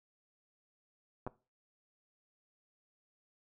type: clicks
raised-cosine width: 1 ms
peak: -26 dBFS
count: 2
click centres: 1.266 / 1.274 s
effects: noise-tail reverb RT60 0.3 s tail -18 dB re dry